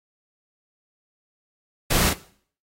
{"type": "noise with echo", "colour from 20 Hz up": "pink", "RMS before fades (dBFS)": -21, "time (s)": [1.9, 2.1], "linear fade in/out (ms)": 10, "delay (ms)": 35, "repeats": 1, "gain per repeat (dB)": -3, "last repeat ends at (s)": 2.135, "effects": ["noise-tail reverb RT60 0.5 s tail -17 dB re dry", "AAC 48 kbps"]}